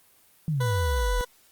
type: exponential sweep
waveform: sine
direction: down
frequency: 164.81 to 39.94 Hz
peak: -23 dBFS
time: 0.48-1.21 s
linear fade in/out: 0 ms
type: tone with vibrato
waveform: 20% pulse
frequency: 493.9 Hz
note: B4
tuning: in tune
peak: -23 dBFS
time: 0.6-1.25 s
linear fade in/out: 10 ms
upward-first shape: triangle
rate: 6.1 Hz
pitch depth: 8 cents each way
effects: white hiss -59 dBFS RMS until 1.51 s + Opus 32 kbps